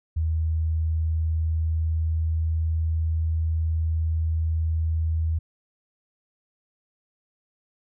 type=tone with pitch glide; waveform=sine; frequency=80 to 80.51 Hz; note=D#2 to E2; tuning=+49 to -40 cents; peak=-21 dBFS; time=0.16-5.39 s; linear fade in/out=10 ms; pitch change=+11 cents; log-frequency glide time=0.64-2.67 s; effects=none